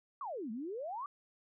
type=exponential two-way sweep; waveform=sine; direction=down then up; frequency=1200 to 207.7 to 1200 Hz; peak=-38 dBFS; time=0.21-1.06 s; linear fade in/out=2 ms; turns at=0.51 s; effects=none